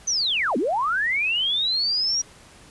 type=linear two-way sweep; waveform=sine; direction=down then up; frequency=6272 to 209.7 to 5760 Hz; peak=-20 dBFS; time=0.07-2.22 s; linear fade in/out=10 ms; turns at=0.57 s; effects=pink hiss -49 dBFS RMS until 2.7 s + resampled to 24000 Hz